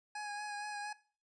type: tone with vibrato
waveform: 25% pulse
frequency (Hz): 830.6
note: G#5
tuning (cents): 0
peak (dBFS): -36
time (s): 0.15-0.93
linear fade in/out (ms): 5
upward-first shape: sine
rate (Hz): 4.3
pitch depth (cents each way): 21
effects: noise-tail reverb RT60 0.4 s tail -18 dB re dry + resampled to 22050 Hz